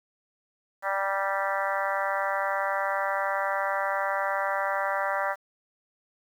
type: harmonic tone with a mistuned harmonic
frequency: 196 Hz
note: G3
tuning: in tune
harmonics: 3 / 4 / 5 / 6 / 7 / 8 / 9 / 10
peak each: -31 / -32 / -33 / -34 / -34 / -35 / -36 / -36 dBFS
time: 0.82-5.36 s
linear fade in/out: 50 ms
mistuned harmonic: 5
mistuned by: -19 cents
effects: 9-bit